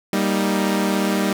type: chord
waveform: sawtooth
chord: Eb major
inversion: first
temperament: equal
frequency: 196 / 233.1 / 311.1 Hz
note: G3 / Bb3 / Eb4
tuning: 0 / 0 / 0 cents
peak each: -16 / -21 / -20 dBFS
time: 0.13-1.33 s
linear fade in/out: 2 ms
effects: none